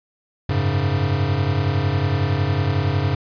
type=chord; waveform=square; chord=F# suspended second; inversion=none; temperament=equal with one note detuned; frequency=92.93 / 103.83 / 138.59 Hz; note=F#2 / G#2 / C#3; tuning=+8 / 0 / 0 cents; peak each=-23 dBFS; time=0.49-3.15 s; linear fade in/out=5 ms; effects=resampled to 11025 Hz